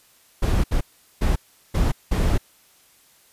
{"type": "noise bursts at uneven times", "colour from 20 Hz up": "brown", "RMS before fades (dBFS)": -19, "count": 5, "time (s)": [[0.42, 0.64], [0.71, 0.81], [1.21, 1.36], [1.74, 1.92], [2.11, 2.38]], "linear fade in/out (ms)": 10, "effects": ["white hiss -56 dBFS RMS until 3.32 s", "resampled to 32000 Hz"]}